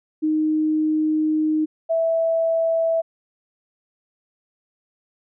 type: tone pair in turn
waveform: sine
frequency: 310 / 656.9 Hz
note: D#4 / E5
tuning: -6 / -6 cents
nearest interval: octave + minor second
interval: 1300 cents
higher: second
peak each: -17 dBFS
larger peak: neither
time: 0.22-1.66 / 1.89-3.02 s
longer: first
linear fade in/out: 20 ms
effects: none